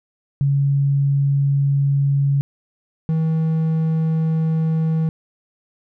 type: tone pair in turn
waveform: sine / triangle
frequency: 139.9 / 160.25 Hz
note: C#3 / E3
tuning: +16 / -49 cents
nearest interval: major second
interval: 235 cents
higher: second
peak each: -14 / -14 dBFS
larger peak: neither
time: 0.41-2.41 / 3.09-5.09 s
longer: neither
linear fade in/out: 0 ms
effects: none